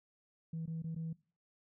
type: tone with dropouts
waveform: sine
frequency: 162.6 Hz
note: E3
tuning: 23 cents flat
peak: -36 dBFS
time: 0.53-1.13 s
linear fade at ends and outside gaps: 5 ms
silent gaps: 0.659-0.676 / 0.822-0.841 / 0.948-0.961 s
effects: noise-tail reverb RT60 0.4 s tail -22 dB re dry + tanh soft clip ceiling -34 dBFS